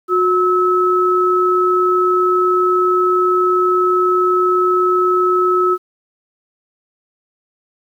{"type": "tone pair together", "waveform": "sine", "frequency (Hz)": [363.7, 1296], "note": ["F#4", "E6"], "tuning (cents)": [-30, -30], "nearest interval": "octave + minor seventh", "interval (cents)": 2200, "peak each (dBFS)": -14, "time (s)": [0.08, 5.78], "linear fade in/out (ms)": 50, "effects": ["8-bit"]}